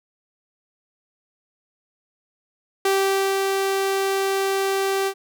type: tone with ADSR envelope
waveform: sawtooth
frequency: 389.3 Hz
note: G4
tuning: 12 cents flat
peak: -13 dBFS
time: 2.85-5.14 s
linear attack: 4 ms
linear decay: 520 ms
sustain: -3 dB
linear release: 70 ms
effects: none